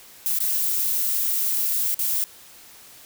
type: noise with dropouts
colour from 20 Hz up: violet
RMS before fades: -23 dBFS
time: 0.26-2.24 s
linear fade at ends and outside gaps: 0 ms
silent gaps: 0.387-0.403 / 1.944-1.992 s
effects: white hiss -47 dBFS RMS until 3.05 s